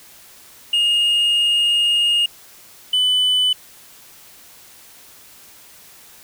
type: tone pair in turn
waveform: sine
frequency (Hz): 2847 / 3000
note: F7 / F#7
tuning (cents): +33 / +23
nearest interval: minor second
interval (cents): 90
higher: second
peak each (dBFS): -11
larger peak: neither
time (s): 0.73-2.26 / 2.93-3.53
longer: first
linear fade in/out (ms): 5
effects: tanh soft clip ceiling -13 dBFS + white hiss -45 dBFS RMS until 6.23 s